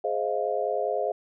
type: chord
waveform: sine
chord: F minor seventh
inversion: first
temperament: just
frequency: 419.1 / 523.8 / 628.6 / 698.5 Hz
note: Ab4 / C5 / Eb5 / F5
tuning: +16 / +2 / +18 / 0 cents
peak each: -30 dBFS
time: 0.04-1.12 s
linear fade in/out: 5 ms
effects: none